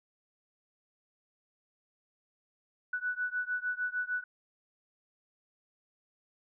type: beating tone pair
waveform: sine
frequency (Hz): 1480 / 1486.6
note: F#6 / F#6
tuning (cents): 0 / +8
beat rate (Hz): 6.6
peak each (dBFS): -34 / -35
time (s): 2.93-4.24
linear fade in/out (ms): 5
effects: none